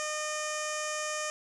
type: tone with low-pass filter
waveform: 15% pulse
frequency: 609 Hz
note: D#5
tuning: 37 cents flat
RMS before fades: -34 dBFS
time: 0-1.3 s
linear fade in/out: 0 ms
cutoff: 7700 Hz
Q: 5.1
effects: none